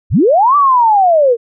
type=linear two-way sweep; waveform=sine; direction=up then down; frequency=46.07 to 1179 to 445.6 Hz; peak=-6 dBFS; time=0.1-1.37 s; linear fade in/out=50 ms; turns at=0.56 s; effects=none